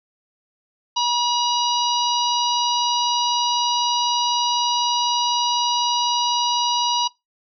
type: harmonic tone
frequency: 964 Hz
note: B5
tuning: 42 cents flat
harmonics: 1 / 3 / 4 / 5 / 6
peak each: -20 / -25 / -26 / -27 / -28 dBFS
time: 0.96-7.08 s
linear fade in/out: 10 ms
effects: noise-tail reverb RT60 0.2 s tail -22 dB re dry